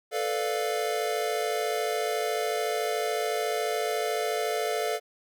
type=chord; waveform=square; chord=B half-diminished seventh; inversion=third; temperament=equal; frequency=440 / 493.9 / 587.3 / 698.5 Hz; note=A4 / B4 / D5 / F5; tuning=0 / 0 / 0 / 0 cents; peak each=-31 / -36 / -34 / -32 dBFS; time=0.11-5 s; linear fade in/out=50 ms; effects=none